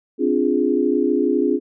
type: chord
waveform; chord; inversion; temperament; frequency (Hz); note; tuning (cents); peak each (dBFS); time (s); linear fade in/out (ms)
sine; D half-diminished seventh; third; equal; 261.6 / 293.7 / 349.2 / 415.3; C4 / D4 / F4 / Ab4; 0 / 0 / 0 / 0; -21; 0.18-1.6; 50
effects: none